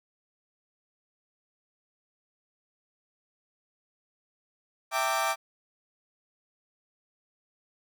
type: chord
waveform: 30% pulse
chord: E half-diminished seventh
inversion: none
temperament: equal with one note detuned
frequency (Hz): 659.3 / 784 / 910 / 1174.7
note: E5 / G5 / Bb5 / D6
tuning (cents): 0 / 0 / -42 / 0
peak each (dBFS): -29 / -29 / -31 / -27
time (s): 4.91-5.36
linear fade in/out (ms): 50
effects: none